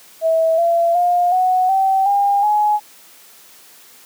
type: tone with pitch steps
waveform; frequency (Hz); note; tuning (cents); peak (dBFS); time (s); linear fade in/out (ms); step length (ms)
sine; 650 / 678.4 / 708 / 738.9 / 771.2 / 804.9 / 840; E5 / E5 / F5 / F#5 / G5 / G5 / G#5; -24 / +50 / +23 / -3 / -28 / +46 / +19; -12; 0.21-2.8; 50; 370
effects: white hiss -45 dBFS RMS until 4.05 s + high-pass 200 Hz 12 dB/octave